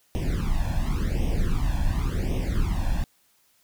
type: noise with flanger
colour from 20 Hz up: brown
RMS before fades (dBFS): -24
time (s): 0.15-3.04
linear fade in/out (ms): 0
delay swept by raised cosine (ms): 0.34 to 1.2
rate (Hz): 0.91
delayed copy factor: +0.95
effects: white hiss -64 dBFS RMS until 3.63 s